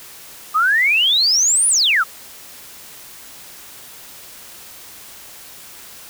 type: exponential two-way sweep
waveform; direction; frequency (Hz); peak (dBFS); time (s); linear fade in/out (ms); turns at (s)
sine; up then down; 1197 to 10000 to 1197; -12; 0.54-2.04; 20; 1.68
effects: white hiss -39 dBFS RMS until 6.09 s